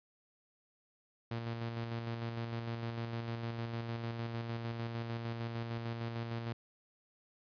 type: tone with tremolo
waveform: sawtooth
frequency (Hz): 116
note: A#2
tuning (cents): -8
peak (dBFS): -32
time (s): 1.31-6.53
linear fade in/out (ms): 5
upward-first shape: square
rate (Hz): 6.6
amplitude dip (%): 35
effects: resampled to 11025 Hz